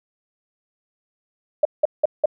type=tone bursts; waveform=sine; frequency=605 Hz; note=D#5; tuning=49 cents flat; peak=-11 dBFS; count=4; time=1.63-2.258 s; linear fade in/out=5 ms; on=22 ms; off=180 ms; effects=none